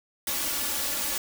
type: noise with comb filter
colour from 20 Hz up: white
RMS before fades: -29 dBFS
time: 0.27-1.18 s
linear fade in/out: 2 ms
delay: 3.5 ms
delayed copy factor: +0.7
effects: none